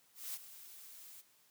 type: noise with ADSR envelope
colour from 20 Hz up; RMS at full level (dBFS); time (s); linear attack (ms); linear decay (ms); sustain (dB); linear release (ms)
blue; -41; 0.14-1.22; 200; 39; -13; 18
effects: white hiss -69 dBFS RMS until 1.5 s + high-pass 100 Hz 12 dB/octave